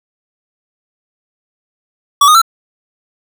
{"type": "tone with pitch steps", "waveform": "square", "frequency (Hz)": [1140, 1236, 1340.1], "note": ["C#6", "D#6", "E6"], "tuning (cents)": [48, -12, 28], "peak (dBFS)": -5, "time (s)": [2.21, 2.417], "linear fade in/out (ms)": 5, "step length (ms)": 69, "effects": []}